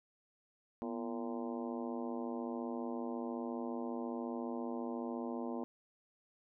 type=harmonic tone with a mistuned harmonic; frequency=114.5 Hz; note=A#2; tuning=31 cents flat; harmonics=2 / 3 / 4 / 5 / 6 / 7 / 8 / 9; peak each=-40 / -44 / -46 / -48 / -50 / -51 / -52 / -53 dBFS; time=0.82-5.64 s; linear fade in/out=0 ms; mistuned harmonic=2; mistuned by=+98 cents; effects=none

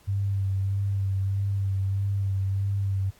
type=tone with vibrato; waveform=sine; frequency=98 Hz; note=G2; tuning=in tune; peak=-23 dBFS; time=0.07-3.11 s; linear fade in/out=20 ms; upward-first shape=sine; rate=1.6 Hz; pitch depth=26 cents each way; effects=pink hiss -58 dBFS RMS until 3.19 s + AAC 64 kbps

